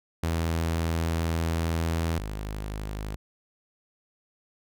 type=tone pair in turn; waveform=sawtooth; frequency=82.41 / 51.92 Hz; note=E2 / G#1; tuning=0 / 0 cents; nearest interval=minor sixth; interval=800 cents; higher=first; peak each=-21 / -28 dBFS; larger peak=first; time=0.23-2.19 / 2.19-3.16 s; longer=first; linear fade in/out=5 ms; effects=none